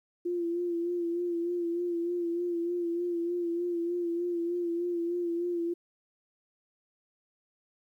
sine tone with vibrato, 345 Hz, F4, 21 cents flat, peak -28 dBFS, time 0.25-5.74 s, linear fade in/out 10 ms, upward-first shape sine, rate 3.3 Hz, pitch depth 39 cents each way, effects 11-bit

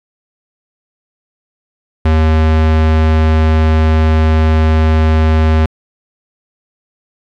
square tone, 78.9 Hz, D#2, 25 cents sharp, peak -8 dBFS, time 2.05-5.66 s, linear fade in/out 5 ms, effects low-pass 3000 Hz 12 dB/octave + 8-bit

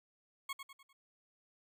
20% pulse tone with echo, 1097 Hz, C#6, 18 cents flat, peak -33 dBFS, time 0.49-0.53 s, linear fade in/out 5 ms, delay 100 ms, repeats 4, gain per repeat -7 dB, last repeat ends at 0.93 s, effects none

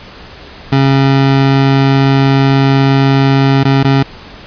25% pulse tone with dropouts, 136.3 Hz, C#3, 29 cents flat, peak -3 dBFS, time 0.72-4.03 s, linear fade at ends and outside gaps 5 ms, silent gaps 3.635-3.65 / 3.832-3.845 s, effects pink hiss -33 dBFS RMS until 4.46 s + resampled to 11025 Hz

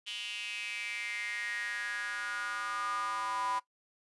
square tone with high-pass filter sweep, 110.6 Hz, A2, 9 cents sharp, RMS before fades -37 dBFS, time 0.06-3.6 s, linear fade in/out 20 ms, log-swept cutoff 3000 to 980 Hz, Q 7.1, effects noise-tail reverb RT60 0.1 s tail -17 dB re dry + resampled to 24000 Hz

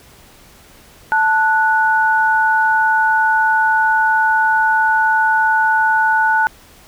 sine tone pair together, 880 / 1472.3 Hz, A5 / F#6, 0 / -9 cents, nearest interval major sixth, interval 891 cents, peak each -14 dBFS, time 1.12-6.47 s, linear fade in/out 0 ms, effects pink hiss -45 dBFS RMS until 6.87 s

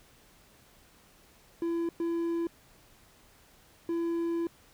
triangle tone bursts at uneven times, 336.6 Hz, E4, 36 cents sharp, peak -26 dBFS, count 3, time 1.62-1.89 / 2-2.47 / 3.89-4.47 s, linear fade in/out 2 ms, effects pink hiss -60 dBFS RMS until 4.73 s

